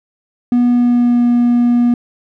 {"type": "tone with pitch glide", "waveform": "triangle", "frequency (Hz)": [243.3, 240.6], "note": ["B3", "B3"], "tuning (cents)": [-26, -45], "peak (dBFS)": -6, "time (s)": [0.52, 1.94], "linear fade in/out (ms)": 2, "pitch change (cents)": -19, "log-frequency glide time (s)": [0.7, 1.25], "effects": ["tanh soft clip ceiling -2 dBFS"]}